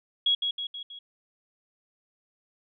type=tone with echo; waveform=sine; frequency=3322 Hz; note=G#7; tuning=in tune; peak=-20 dBFS; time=0.26-0.35 s; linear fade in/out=5 ms; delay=160 ms; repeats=4; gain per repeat=-5 dB; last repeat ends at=0.99 s; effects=none